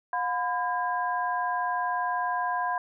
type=tone cluster; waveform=sine; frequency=717 / 1004 / 1617 Hz; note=F5 / B5 / G#6; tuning=+45 / +28 / -47 cents; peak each=-30 / -28 / -33 dBFS; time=0.13-2.78 s; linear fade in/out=2 ms; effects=none